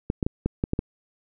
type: clicks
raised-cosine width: 3 ms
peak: -10 dBFS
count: 7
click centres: 0.101 / 0.228 / 0.265 / 0.46 / 0.639 / 0.734 / 0.791 s
effects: none